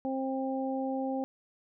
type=harmonic tone; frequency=265.4 Hz; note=C4; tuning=25 cents sharp; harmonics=1 / 2 / 3; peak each=-32 / -35 / -37 dBFS; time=0.05-1.24 s; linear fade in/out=0 ms; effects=none